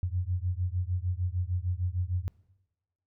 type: beating tone pair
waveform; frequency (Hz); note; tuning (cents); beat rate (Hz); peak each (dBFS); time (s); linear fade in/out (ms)
sine; 87.31 / 93.91; F2 / F#2; 0 / +26; 6.6; -30 / -31; 0.03-2.28; 0
effects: noise-tail reverb RT60 1.0 s tail -22 dB re dry